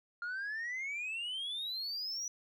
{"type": "exponential sweep", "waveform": "sine", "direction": "up", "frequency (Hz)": [1397, 5920], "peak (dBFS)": -34, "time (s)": [0.22, 2.28], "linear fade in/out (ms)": 2, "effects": ["tanh soft clip ceiling -35 dBFS"]}